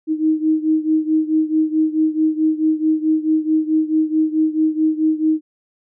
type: beating tone pair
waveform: sine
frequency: 312.1 / 316.7 Hz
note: D#4 / D#4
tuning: +5 / +31 cents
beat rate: 4.6 Hz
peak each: -16 / -19 dBFS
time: 0.07-5.41 s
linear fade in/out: 50 ms
effects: none